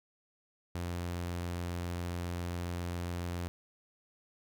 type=tone; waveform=sawtooth; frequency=87.31 Hz; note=F2; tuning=in tune; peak=-31 dBFS; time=0.75-3.48 s; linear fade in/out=0 ms; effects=none